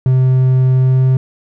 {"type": "tone with pitch glide", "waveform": "triangle", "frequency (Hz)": [129.4, 130.3], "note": ["C3", "C3"], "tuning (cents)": [-19, -7], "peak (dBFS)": -6, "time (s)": [0.06, 1.17], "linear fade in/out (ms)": 2, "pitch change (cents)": 12, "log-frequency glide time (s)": [0.75, 1.04], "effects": []}